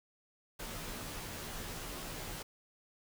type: noise with comb filter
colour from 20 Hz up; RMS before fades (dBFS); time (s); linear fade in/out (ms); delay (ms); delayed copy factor
pink; -43; 0.59-2.43; 10; 15; -0.95
effects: none